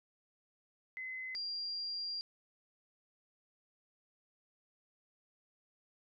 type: tone pair in turn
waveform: sine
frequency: 2041 / 4771 Hz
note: C7 / D8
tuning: -44 / +26 cents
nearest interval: octave + minor third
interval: 1470 cents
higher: second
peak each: -40 / -37 dBFS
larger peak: second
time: 0.97-1.35 / 1.35-2.21 s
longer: second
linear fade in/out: 0 ms
effects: none